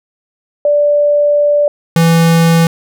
sine / square tone pair in turn, 585 / 165.92 Hz, D5 / E3, -7 / +12 cents, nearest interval octave + minor seventh, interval 2181 cents, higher first, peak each -7 dBFS, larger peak neither, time 0.65-1.68 / 1.96-2.67 s, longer first, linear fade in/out 2 ms, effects none

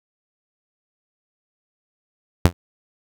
sawtooth tone with exponential decay, 87 Hz, F2, 6 cents flat, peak -4 dBFS, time 2.45-2.53 s, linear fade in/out 0 ms, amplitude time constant 16 ms, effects none

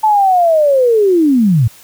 sine linear sweep, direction down, 880 to 102.2 Hz, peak -7 dBFS, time 0.03-1.68 s, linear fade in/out 10 ms, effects white hiss -41 dBFS RMS until 1.83 s

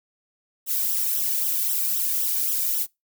violet noise with flanger, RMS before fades -24 dBFS, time 0.66-2.87 s, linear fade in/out 50 ms, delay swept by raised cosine 0.43 to 1.53 ms, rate 3.8 Hz, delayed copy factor -1, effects noise-tail reverb RT60 0.2 s tail -24 dB re dry

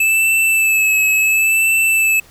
square tone with vibrato, 2619 Hz, E7, 12 cents flat, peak -12 dBFS, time 0-2.2 s, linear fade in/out 5 ms, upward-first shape sine, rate 0.71 Hz, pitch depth 30 cents each way, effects pink hiss -46 dBFS RMS until 2.3 s

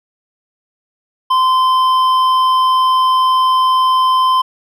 sine tone with hard clipping, 1033 Hz, C6, 22 cents flat, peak -11 dBFS, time 1.3-4.42 s, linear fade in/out 10 ms, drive 7 dB, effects none

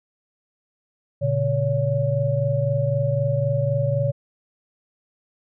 sine tone cluster, 117.1 / 141 / 565 Hz, A#2 / C#3 / C#5, +8 / +30 / +33 cents, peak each -23 dBFS, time 1.21-4.12 s, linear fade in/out 20 ms, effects none

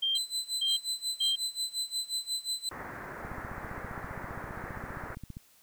sine tone bursts, 3176 Hz, G7, 22 cents sharp, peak -26 dBFS, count 3, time 0.02-1.36 s, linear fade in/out 10 ms, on 160 ms, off 430 ms
30% pulse tone with tremolo, 4032 Hz, B7, 35 cents sharp, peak -26 dBFS, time 0.15-2.69 s, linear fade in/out 2 ms, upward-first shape sine, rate 5.6 Hz, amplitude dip 90%
white low-pass noise, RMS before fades -42 dBFS, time 2.71-5.15 s, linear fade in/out 5 ms, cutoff 1900 Hz, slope 48 dB/octave
click train, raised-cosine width 5 ms, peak -29 dBFS, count 33, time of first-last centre 3.25-5.369 s, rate 15.1 Hz
effects white hiss -62 dBFS RMS until 5.62 s

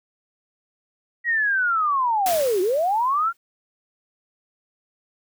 sine linear two-way sweep, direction down then up, 1925 to 349.2 to 1412 Hz, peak -18 dBFS, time 1.24-3.33 s, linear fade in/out 50 ms, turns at 2.61 s
white noise with exponential decay, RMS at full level -26 dBFS, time 2.26-3.37 s, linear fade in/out 2 ms, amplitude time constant 240 ms
effects none

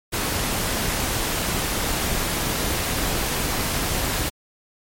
pink noise with amplitude modulation, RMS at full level -22 dBFS, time 0.12-4.3 s, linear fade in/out 20 ms, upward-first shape sine, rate 231 Hz, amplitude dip 40%, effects MP3 64 kbps

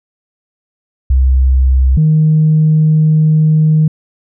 sine tone pair in turn, 65.41 / 155.57 Hz, C2 / D#3, 0 / 0 cents, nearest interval octave + minor third, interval 1500 cents, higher second, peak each -5 dBFS, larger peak neither, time 1.1-1.97 / 1.97-3.88 s, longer second, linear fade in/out 5 ms, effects tanh soft clip ceiling -2 dBFS

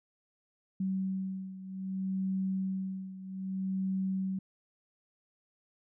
sine beating tone pair, 190 / 190.63 Hz, F#3 / G3, +46 / -48 cents, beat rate 0.63 Hz, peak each -33 / -37 dBFS, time 0.8-4.39 s, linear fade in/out 5 ms, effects none

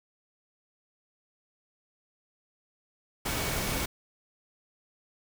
sine tone in noise, 2243 Hz, C#7, 20 cents sharp, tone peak -42 dBFS, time 3.25-3.86 s, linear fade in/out 10 ms, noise pink, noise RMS -31 dBFS, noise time 3.25-3.86 s, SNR -14 dB, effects none

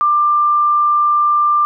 sine tone, 1188 Hz, D6, 20 cents sharp, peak -10 dBFS, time 0.01-1.65 s, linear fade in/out 0 ms, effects none

